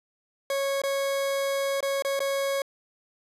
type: tone with dropouts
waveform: 40% pulse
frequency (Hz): 551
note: C#5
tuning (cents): -11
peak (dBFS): -24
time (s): 0.5-2.62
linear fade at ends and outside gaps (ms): 2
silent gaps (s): 0.818-0.836 / 1.806-1.827 / 2.023-2.048 / 2.193-2.203
effects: resampled to 32000 Hz